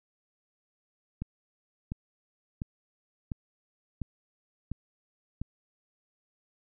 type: click train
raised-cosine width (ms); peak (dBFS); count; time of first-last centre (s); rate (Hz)
5; -21; 7; 1.22-5.416; 1.43
effects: none